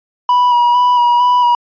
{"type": "tone with vibrato", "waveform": "triangle", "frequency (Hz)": 974, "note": "B5", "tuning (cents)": -24, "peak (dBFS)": -6, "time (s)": [0.29, 1.55], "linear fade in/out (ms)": 2, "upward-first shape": "square", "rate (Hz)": 2.2, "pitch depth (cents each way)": 20, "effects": ["resampled to 11025 Hz"]}